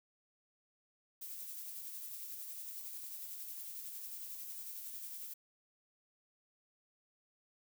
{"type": "noise with tremolo", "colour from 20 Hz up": "violet", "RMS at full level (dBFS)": -45, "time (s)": [1.21, 5.34], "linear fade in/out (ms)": 10, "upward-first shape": "sine", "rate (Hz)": 11, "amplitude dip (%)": 30, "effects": []}